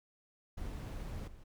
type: noise with level steps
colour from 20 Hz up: brown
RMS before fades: -41 / -54 dBFS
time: 0.57-1.44 s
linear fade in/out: 10 ms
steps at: 1.27 s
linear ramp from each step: 10 ms
effects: none